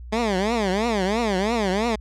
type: tone with vibrato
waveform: 15% pulse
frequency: 209.6 Hz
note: G#3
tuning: 16 cents sharp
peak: -14 dBFS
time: 0.12-1.96 s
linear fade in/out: 10 ms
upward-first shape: triangle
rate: 3 Hz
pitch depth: 270 cents each way
effects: added 60 Hz sine -35 dBFS peak until 2 s + low-pass 6000 Hz 12 dB/octave